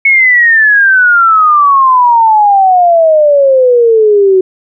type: exponential sweep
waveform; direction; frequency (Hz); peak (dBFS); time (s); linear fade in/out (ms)
sine; down; 2212 to 370; -3; 0.05-4.41; 5
effects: none